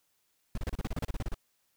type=noise bursts; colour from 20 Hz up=brown; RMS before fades=-32 dBFS; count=14; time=0.55-1.344 s; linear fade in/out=2 ms; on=27 ms; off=32 ms; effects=white hiss -74 dBFS RMS until 1.76 s